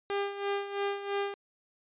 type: tone with tremolo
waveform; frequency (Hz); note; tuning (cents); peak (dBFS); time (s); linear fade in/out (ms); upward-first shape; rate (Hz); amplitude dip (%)
sawtooth; 401; G4; +39; -24; 0.1-1.34; 0; sine; 3; 70
effects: resampled to 8000 Hz